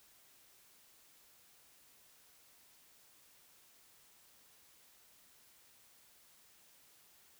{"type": "silence", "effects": ["white hiss -65 dBFS RMS until 7.39 s"]}